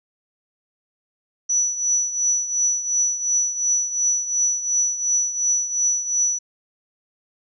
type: tone with tremolo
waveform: sine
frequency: 5920 Hz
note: F#8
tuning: in tune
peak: -15 dBFS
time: 1.49-6.39 s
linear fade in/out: 10 ms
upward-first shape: triangle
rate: 2.8 Hz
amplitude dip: 75%
effects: none